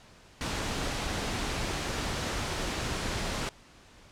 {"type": "noise", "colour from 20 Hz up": "pink", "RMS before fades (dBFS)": -32, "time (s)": [0.41, 3.49], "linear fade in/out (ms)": 0, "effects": ["pink hiss -55 dBFS RMS until 4.11 s", "low-pass 7000 Hz 12 dB/octave"]}